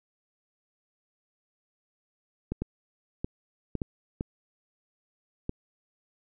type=clicks; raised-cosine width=3 ms; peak=-17 dBFS; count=7; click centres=2.52 / 2.62 / 3.245 / 3.753 / 3.818 / 4.209 / 5.494 s; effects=none